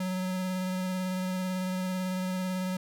square tone with vibrato, 185 Hz, F#3, in tune, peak -30 dBFS, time 0-2.77 s, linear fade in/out 5 ms, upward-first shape square, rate 18 Hz, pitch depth 12 cents each way, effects none

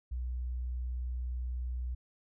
sine tone, 61.74 Hz, B1, in tune, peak -33 dBFS, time 0.11-1.95 s, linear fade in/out 10 ms, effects none

